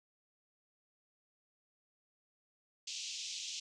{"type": "band-pass noise", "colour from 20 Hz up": "white", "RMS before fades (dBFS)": -43, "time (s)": [2.87, 3.6], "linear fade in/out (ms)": 5, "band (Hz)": [2600, 6900], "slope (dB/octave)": 48, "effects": []}